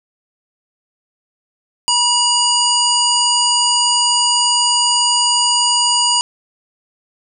harmonic tone with a mistuned harmonic, 964 Hz, B5, 42 cents flat, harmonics 1 / 3 / 5 / 7 / 9, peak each -18 / -18 / -17 / -18 / -21 dBFS, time 1.88-6.21 s, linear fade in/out 0 ms, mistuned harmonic 7, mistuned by +44 cents, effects none

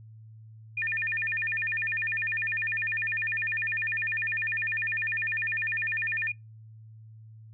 sine tone with vibrato, 2093 Hz, C7, in tune, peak -27 dBFS, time 0.77-6.32 s, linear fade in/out 5 ms, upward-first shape square, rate 10 Hz, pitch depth 260 cents each way, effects noise-tail reverb RT60 0.2 s tail -25 dB re dry + added 110 Hz sine -46 dBFS peak until 7.53 s

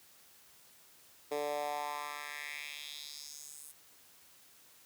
10% pulse tone with high-pass filter sweep, 146.7 Hz, D3, 2 cents flat, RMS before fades -41 dBFS, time 1.31-3.72 s, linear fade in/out 10 ms, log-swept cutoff 430 to 9900 Hz, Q 2.8, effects white hiss -61 dBFS RMS until 4.85 s + high-pass 60 Hz 12 dB/octave

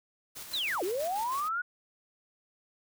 white noise with tremolo, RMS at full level -42 dBFS, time 0.35-1.49 s, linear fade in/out 20 ms, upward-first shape square, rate 6.2 Hz, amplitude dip 40%
sine linear two-way sweep, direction down then up, 4186 to 331.1 to 1477 Hz, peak -29 dBFS, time 0.53-1.62 s, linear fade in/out 10 ms, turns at 0.83 s
effects none

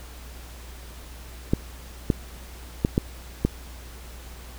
clicks, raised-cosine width 3 ms, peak -6 dBFS, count 5, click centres 1.535 / 2.102 / 2.849 / 2.979 / 3.45 s, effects added 60 Hz sine -40 dBFS peak until 4.58 s + pink hiss -46 dBFS RMS until 4.58 s

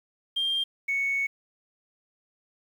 sine tone pair in turn, 3192 / 2217 Hz, G7 / C#7, +31 / 0 cents, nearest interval tritone, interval 631 cents, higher first, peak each -23 / -23 dBFS, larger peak neither, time 0.36-0.64 / 0.88-1.27 s, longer second, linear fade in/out 10 ms, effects tanh soft clip ceiling -20 dBFS + 9-bit

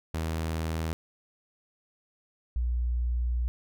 sawtooth / sine tone pair in turn, 80.5 / 60.19 Hz, E2 / B1, -41 / -44 cents, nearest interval perfect fourth, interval 503 cents, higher first, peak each -25 dBFS, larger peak neither, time 0.14-0.93 / 2.56-3.48 s, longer second, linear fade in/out 0 ms, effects none

